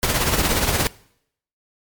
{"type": "noise with tremolo", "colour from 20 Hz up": "pink", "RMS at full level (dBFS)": -17, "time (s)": [0.03, 0.87], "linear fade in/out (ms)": 0, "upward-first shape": "triangle", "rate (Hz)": 17, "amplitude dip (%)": 60, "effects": ["noise-tail reverb RT60 0.7 s tail -22 dB re dry", "MP3 96 kbps"]}